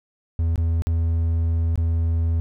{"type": "tone with dropouts", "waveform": "triangle", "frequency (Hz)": 82.6, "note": "E2", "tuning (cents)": 4, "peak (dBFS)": -16, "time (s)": [0.39, 2.4], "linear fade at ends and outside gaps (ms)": 0, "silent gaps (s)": [[0.558, 0.578], [0.821, 0.87], [1.757, 1.776]], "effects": []}